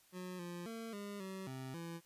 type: tone with pitch steps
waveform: 25% pulse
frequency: 182.2 / 174.5 / 227 / 203 / 190.5 / 131.3 / 168 Hz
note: F#3 / F3 / A#3 / G#3 / G3 / C3 / E3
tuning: -26 / -1 / -46 / -39 / -49 / +6 / +33 cents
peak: -40 dBFS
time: 0.12-2.01 s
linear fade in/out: 50 ms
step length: 270 ms
effects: white hiss -68 dBFS RMS until 2.05 s + resampled to 32000 Hz